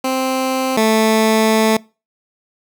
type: tone pair in turn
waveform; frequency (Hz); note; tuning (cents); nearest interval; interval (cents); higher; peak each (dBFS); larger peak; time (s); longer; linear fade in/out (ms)
15% pulse; 261.6 / 220; C4 / A3; 0 / 0; minor third; 300; first; -10 / -5; second; 0.04-0.77 / 0.77-1.77; second; 5
effects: noise-tail reverb RT60 0.3 s tail -24 dB re dry

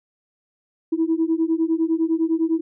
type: beating tone pair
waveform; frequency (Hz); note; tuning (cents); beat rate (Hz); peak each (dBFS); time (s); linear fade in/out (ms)
sine; 320.5 / 330.4; E4 / E4; -49 / +4; 9.9; -20; 0.92-2.61; 10
effects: tanh soft clip ceiling -11 dBFS

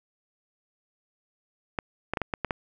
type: clicks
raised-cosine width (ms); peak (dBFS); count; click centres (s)
0.5; -12; 7; 1.788 / 2.136 / 2.172 / 2.217 / 2.338 / 2.447 / 2.508
effects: none

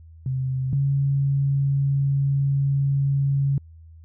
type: tone pair in turn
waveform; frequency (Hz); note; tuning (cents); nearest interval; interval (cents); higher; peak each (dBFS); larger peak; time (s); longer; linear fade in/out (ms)
sine; 130.81 / 138.69; C3 / C#3; 0 / +1; minor second; 101; second; -22 / -18; second; 0.26-0.73 / 0.73-3.58; second; 2
effects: added 81 Hz sine -43 dBFS peak until 4.04 s

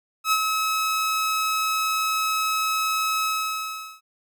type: tone with ADSR envelope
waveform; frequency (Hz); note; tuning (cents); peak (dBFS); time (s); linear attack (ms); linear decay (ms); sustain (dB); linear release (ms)
sawtooth; 1287; E6; -42; -13; 0.24-4.01; 80; 54; -5; 770
effects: none

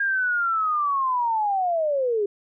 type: linear sweep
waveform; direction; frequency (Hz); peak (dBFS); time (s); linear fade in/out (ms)
sine; down; 1626 to 393.1; -20; 0-2.26; 5
effects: none

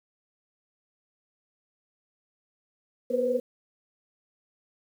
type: tone cluster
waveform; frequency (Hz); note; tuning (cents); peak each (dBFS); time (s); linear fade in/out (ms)
sine; 243.4 / 481.1 / 501 / 524; B3 / B4 / B4 / C5; -25 / -45 / +25 / +2; -33 / -29 / -26 / -30; 3.1-3.4; 10
effects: 9-bit

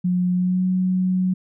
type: tone with pitch glide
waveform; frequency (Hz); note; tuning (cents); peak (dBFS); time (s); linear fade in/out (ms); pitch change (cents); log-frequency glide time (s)
sine; 180 to 184.63; F#3 to F#3; -47 to -3; -17; 0.04-1.34; 10; +44; 0.33-0.64
effects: none

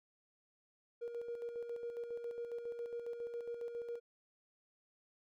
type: tone with tremolo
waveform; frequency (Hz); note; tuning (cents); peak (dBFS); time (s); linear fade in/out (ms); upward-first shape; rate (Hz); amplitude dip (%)
triangle; 472.7; A#4; +24; -35; 1.01-4; 20; square; 7.3; 55
effects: tanh soft clip ceiling -35 dBFS + MP3 96 kbps

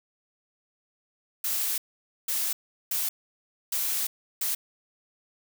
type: noise bursts at uneven times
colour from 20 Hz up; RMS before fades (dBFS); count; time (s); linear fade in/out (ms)
blue; -28; 5; 1.44-1.78 / 2.28-2.53 / 2.91-3.09 / 3.72-4.07 / 4.41-4.55; 5
effects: none

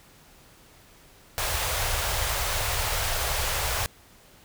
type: band-stop noise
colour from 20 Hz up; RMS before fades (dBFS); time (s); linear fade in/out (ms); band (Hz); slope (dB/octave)
pink; -27; 1.38-3.86; 0; 110 to 510; 24
effects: pink hiss -54 dBFS RMS until 4.44 s

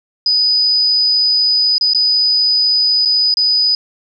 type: tone with dropouts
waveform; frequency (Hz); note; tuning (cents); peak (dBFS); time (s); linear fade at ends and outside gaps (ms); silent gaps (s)
sine; 4978; D#8; 0; -10; 0.26-3.75; 2; 1.782-1.81 / 1.935-1.947 / 3.051-3.056 / 3.341-3.37
effects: none

